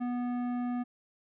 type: tone with tanh clipping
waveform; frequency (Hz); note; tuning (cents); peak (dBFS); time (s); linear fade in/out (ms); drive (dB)
triangle; 244.9; B3; -14; -32; 0-0.84; 20; 17
effects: none